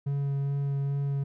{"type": "tone with vibrato", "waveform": "triangle", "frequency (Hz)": 140, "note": "C#3", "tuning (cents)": 18, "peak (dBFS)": -24, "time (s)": [0.06, 1.24], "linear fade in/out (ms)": 10, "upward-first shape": "sine", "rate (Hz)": 2.4, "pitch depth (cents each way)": 11, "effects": []}